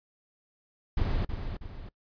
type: noise with echo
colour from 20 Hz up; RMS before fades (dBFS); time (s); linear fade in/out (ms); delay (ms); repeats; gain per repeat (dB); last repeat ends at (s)
brown; -27; 0.97-1.25; 5; 320; 2; -7; 1.89
effects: noise-tail reverb RT60 0.1 s tail -23 dB re dry + resampled to 11025 Hz